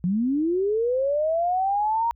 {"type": "linear sweep", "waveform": "sine", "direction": "up", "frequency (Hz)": [169.3, 944], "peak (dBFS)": -20, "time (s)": [0.04, 2.11], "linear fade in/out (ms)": 0, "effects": ["added 60 Hz sine -53 dBFS peak until 2.15 s"]}